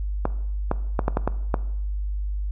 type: clicks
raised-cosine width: 1 ms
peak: -7 dBFS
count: 7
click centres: 0.254 / 0.714 / 0.992 / 1.081 / 1.171 / 1.276 / 1.542 s
effects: noise-tail reverb RT60 0.8 s tail -17 dB re dry + added 50 Hz sine -24 dBFS peak until 2.51 s